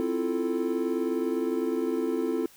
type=chord; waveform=triangle; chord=F major seventh; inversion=second; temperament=equal; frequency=261.6 / 329.6 / 349.2 / 440 Hz; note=C4 / E4 / F4 / A4; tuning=0 / 0 / 0 / 0 cents; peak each=-29 dBFS; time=0-2.46 s; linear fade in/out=0 ms; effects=white hiss -55 dBFS RMS until 2.56 s